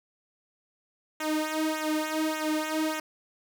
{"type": "tone with flanger", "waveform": "sawtooth", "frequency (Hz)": 311.1, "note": "D#4", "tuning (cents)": 0, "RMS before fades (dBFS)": -29, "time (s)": [1.2, 3], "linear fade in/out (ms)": 5, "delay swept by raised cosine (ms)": [0.21, 3.01], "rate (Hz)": 1.7, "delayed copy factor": -1, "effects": []}